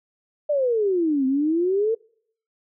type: exponential two-way sweep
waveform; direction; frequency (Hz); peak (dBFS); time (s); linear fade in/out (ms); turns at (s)
sine; down then up; 607 to 258.1 to 462.1; -18; 0.49-1.95; 10; 1.26
effects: noise-tail reverb RT60 0.6 s tail -25 dB re dry